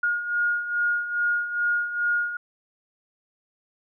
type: beating tone pair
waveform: sine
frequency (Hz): 1428 / 1430.4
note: F6 / F6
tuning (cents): +38 / +41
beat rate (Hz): 2.4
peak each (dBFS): -29 / -23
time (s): 0.03-2.37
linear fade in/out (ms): 5
effects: none